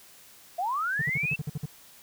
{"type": "linear sweep", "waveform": "sine", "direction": "up", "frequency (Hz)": [659.3, 2706], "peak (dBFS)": -26, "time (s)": [0.58, 1.36], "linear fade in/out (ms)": 10}
{"type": "tone bursts", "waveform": "triangle", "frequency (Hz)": 148.6, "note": "D3", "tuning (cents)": 21, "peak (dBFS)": -26, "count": 9, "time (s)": [0.99, 1.658], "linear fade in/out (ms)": 5, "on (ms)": 28, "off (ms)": 52}
{"effects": ["white hiss -53 dBFS RMS until 2.02 s"]}